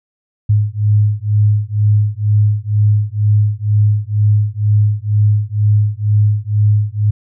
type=beating tone pair; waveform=sine; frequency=103.83 / 105.93 Hz; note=G#2 / G#2; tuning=0 / +35 cents; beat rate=2.1 Hz; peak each=-13 dBFS; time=0.49-7.11 s; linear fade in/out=10 ms; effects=none